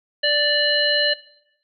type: harmonic tone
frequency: 587.3 Hz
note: D5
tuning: in tune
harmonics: 1 / 3 / 5 / 7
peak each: -22 / -22 / -22 / -22 dBFS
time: 0.23-1.14 s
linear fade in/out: 10 ms
effects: noise-tail reverb RT60 0.8 s tail -19 dB re dry